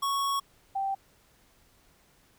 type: tone pair in turn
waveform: square / sine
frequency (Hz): 1108.7 / 781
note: C#6 / G5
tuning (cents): 0 / -7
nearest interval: tritone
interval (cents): 607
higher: first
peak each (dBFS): -27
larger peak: neither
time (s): 0.02-0.4 / 0.75-0.95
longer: first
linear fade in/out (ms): 10
effects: pink hiss -63 dBFS RMS until 2.38 s